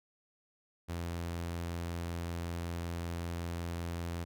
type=tone; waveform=sawtooth; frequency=85.3 Hz; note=F2; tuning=40 cents flat; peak=-32 dBFS; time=0.88-4.25 s; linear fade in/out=20 ms; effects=none